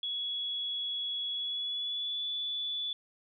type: tone with pitch glide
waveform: sine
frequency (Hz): 3365 to 3458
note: G#7 to A7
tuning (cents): +22 to -31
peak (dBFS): -32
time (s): 0.03-2.93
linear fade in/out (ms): 2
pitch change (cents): +47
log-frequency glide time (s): 1.32-2.27
effects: none